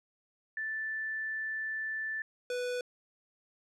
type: tone pair in turn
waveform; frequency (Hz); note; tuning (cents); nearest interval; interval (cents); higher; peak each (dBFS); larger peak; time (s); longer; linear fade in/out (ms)
sine / square; 1760 / 493.9; A6 / B4; 0 / 0; octave + minor seventh; 2200; first; -33 / -33; neither; 0.57-2.22 / 2.5-2.81; first; 2
effects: low-pass 8000 Hz 12 dB/octave